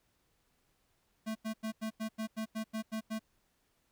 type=tone bursts; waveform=square; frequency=220 Hz; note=A3; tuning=in tune; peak=-35 dBFS; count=11; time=1.26-3.194 s; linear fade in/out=20 ms; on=94 ms; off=90 ms; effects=pink hiss -75 dBFS RMS until 3.91 s